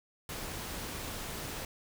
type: noise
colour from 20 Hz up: pink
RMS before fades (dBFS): -40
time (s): 0.29-1.65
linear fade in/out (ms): 2
effects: none